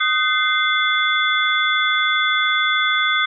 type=tone cluster; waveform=sine; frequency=1246 / 1519 / 2083 / 3447 Hz; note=D#6 / F#6 / C7 / A7; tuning=+2 / +45 / -8 / -36 cents; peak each=-21 dBFS; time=0-3.26 s; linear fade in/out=10 ms; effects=none